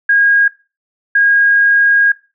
sine tone pair in turn, 1633 / 1633 Hz, G#6 / G#6, -30 / -30 cents, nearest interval unison, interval 0 cents, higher neither, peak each -7 dBFS, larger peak neither, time 0.09-0.48 / 1.15-2.12 s, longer second, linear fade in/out 5 ms, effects noise-tail reverb RT60 0.3 s tail -19 dB re dry

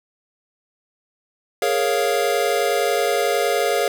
square chord, Bb minor seventh, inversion third, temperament equal, 415.3 / 466.2 / 554.4 / 698.5 Hz, Ab4 / Bb4 / Db5 / F5, 0 / 0 / 0 / 0 cents, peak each -24 dBFS, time 1.62-3.88 s, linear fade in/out 2 ms, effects none

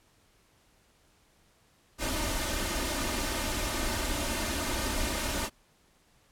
pink noise with comb filter, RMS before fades -31 dBFS, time 1.98-5.5 s, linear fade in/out 50 ms, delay 3.3 ms, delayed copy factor +0.7, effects pink hiss -65 dBFS RMS until 6.31 s + low-pass 12000 Hz 12 dB/octave

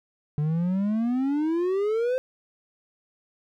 triangle exponential sweep, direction up, 145.9 to 523.3 Hz, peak -20 dBFS, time 0.38-2.18 s, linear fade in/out 0 ms, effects none

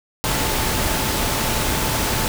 sine tone in noise, 877 Hz, A5, 6 cents flat, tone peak -31 dBFS, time 0.24-2.28 s, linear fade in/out 0 ms, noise pink, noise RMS -21 dBFS, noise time 0.24-2.28 s, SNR -13 dB, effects none

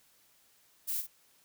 violet noise with echo, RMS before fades -34 dBFS, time 0.87-1.02 s, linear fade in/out 20 ms, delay 53 ms, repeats 1, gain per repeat -9 dB, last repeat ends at 1.073 s, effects white hiss -66 dBFS RMS until 1.44 s

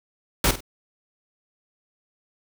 pink noise with echo, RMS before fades -19 dBFS, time 0.44-0.51 s, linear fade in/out 2 ms, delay 48 ms, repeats 2, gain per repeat -11 dB, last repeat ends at 0.606 s, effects none

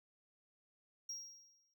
triangle tone with exponential decay, 5620 Hz, F8, 10 cents sharp, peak -39 dBFS, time 1.09-1.74 s, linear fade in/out 5 ms, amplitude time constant 140 ms, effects none

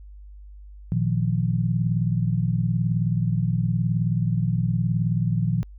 sine chord, Bb suspended fourth, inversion none, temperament equal, 116.54 / 155.56 / 174.61 Hz, Bb2 / Eb3 / F3, 0 / 0 / 0 cents, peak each -23 / -25 / -25 dBFS, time 0.92-5.63 s, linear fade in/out 0 ms, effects added 50 Hz sine -40 dBFS peak until 5.78 s

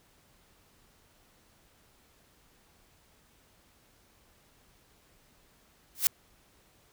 blue noise with exponential growth, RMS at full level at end -19 dBFS, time 5.95-6.07 s, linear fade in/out 1 ms, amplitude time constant 26 ms, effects pink hiss -64 dBFS RMS until 6.92 s

